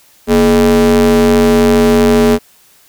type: ring-modulated tone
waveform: square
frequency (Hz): 93.8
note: F#2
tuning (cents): +24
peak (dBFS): -4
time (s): 0.27-2.39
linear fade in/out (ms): 50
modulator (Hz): 329
effects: white hiss -47 dBFS RMS until 2.88 s